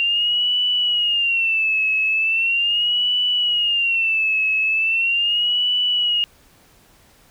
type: tone with vibrato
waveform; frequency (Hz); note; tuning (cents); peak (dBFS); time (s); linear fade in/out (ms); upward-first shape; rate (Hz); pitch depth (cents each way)
sine; 2766; F7; -17; -16; 0-6.24; 0; sine; 0.39; 120
effects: pink hiss -53 dBFS RMS until 7.3 s